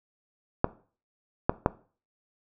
clicks, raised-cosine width 1 ms, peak -6 dBFS, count 3, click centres 0.644 / 1.495 / 1.661 s, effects noise-tail reverb RT60 0.4 s tail -18 dB re dry

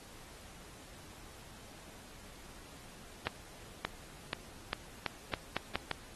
accelerating click train, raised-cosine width 0.3 ms, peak -16 dBFS, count 9, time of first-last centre 3.27-5.913 s, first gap 580 ms, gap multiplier 0.83, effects pink hiss -54 dBFS RMS until 6.15 s + AAC 32 kbps

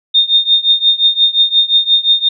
sine tone with tremolo, 3656 Hz, A#7, 34 cents flat, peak -4 dBFS, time 0.14-2.29 s, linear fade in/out 10 ms, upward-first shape triangle, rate 5.7 Hz, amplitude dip 95%, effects none

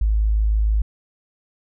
sine tone, 53.2 Hz, G#1, 42 cents sharp, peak -15 dBFS, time 0.01-0.82 s, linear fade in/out 5 ms, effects none

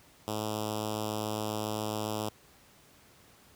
5% pulse tone with notch filter, 107.3 Hz, A2, 43 cents flat, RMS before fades -34 dBFS, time 0.28-2.29 s, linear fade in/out 0 ms, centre 1700 Hz, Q 0.86, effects pink hiss -59 dBFS RMS until 3.55 s + high-pass 60 Hz 12 dB/octave

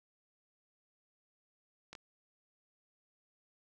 clicks, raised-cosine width 0.2 ms, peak -30 dBFS, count 2, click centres 1.93 / 1.952 s, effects none

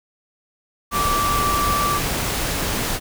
sine tone in noise, 1164 Hz, D6, 16 cents flat, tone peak -19 dBFS, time 0.91-2.01 s, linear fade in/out 50 ms, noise pink, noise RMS -23 dBFS, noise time 0.91-3 s, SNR +1 dB, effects none

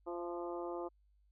harmonic tone with a mistuned harmonic, 173.6 Hz, F3, 10 cents flat, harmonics 2 / 3 / 4 / 5 / 6 / 7, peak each -41 / -45 / -47 / -49 / -51 / -52 dBFS, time 0.06-0.89 s, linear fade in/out 20 ms, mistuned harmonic 4, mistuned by -22 cents, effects added 50 Hz sine -67 dBFS peak until 1.31 s

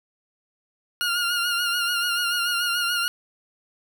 20% pulse tone with vibrato, 1415 Hz, F6, 22 cents sharp, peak -17 dBFS, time 1.01-3.08 s, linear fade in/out 0 ms, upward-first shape sine, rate 6.9 Hz, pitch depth 41 cents each way, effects none

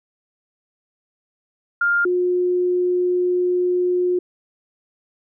sine tone pair in turn, 1403 / 359.2 Hz, F6 / F4, +8 / +49 cents, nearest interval 2 octaves, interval 2359 cents, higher first, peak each -15 / -16 dBFS, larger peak first, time 1.81-2.05 / 2.05-4.19 s, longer second, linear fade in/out 5 ms, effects none

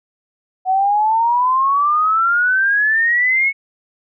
sine exponential sweep, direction up, 740 to 2217 Hz, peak -12 dBFS, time 0.65-3.53 s, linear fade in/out 50 ms, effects none

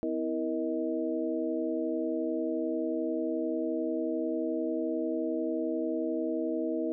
sine tone cluster, 253.5 / 324.8 / 470.7 / 631 Hz, B3 / E4 / A#4 / D#5, +45 / -26 / +17 / +24 cents, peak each -36 / -31 / -35 / -36 dBFS, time 0.03-6.92 s, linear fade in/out 0 ms, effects none

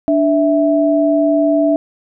sine tone pair together, 293.7 / 655.9 Hz, D4 / E5, 0 / -9 cents, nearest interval octave + major second, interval 1391 cents, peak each -13 dBFS, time 0.08-1.76 s, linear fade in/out 0 ms, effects none

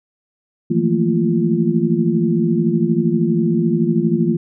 sine tone cluster, 161.2 / 174.3 / 218.5 / 230.7 / 345.8 Hz, E3 / F3 / A3 / A#3 / F4, -38 / -3 / -12 / -18 / -17 cents, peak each -20 dBFS, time 0.7-4.37 s, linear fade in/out 10 ms, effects none

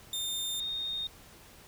sawtooth / sine tone pair in turn, 3624 / 3689 Hz, A#7 / A#7, -50 / -19 cents, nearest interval unison, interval 31 cents, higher second, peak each -29 / -32 dBFS, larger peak first, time 0.13-0.6 / 0.6-1.07 s, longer neither, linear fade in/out 2 ms, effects pink hiss -54 dBFS RMS until 1.67 s

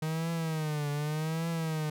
45% pulse tone with vibrato, 155.56 Hz, D#3, in tune, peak -30 dBFS, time 0.02-1.9 s, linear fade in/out 5 ms, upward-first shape triangle, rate 0.85 Hz, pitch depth 130 cents each way, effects none

